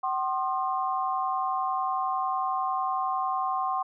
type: tone cluster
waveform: sine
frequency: 760 / 1060 / 1211 Hz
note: F#5 / C6 / D#6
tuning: +46 / +22 / -47 cents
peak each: -29 / -28 / -35 dBFS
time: 0.03-3.83 s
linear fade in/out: 10 ms
effects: none